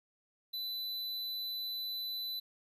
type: tone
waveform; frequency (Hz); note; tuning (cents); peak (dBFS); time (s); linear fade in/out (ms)
square; 3998; B7; +20; -37; 0.53-2.4; 10
effects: resampled to 32000 Hz + 12-bit